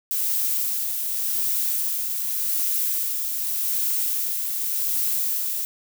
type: noise with tremolo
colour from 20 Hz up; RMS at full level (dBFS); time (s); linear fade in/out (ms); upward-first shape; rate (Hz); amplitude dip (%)
violet; -23; 0.11-5.65; 0; sine; 0.86; 35
effects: none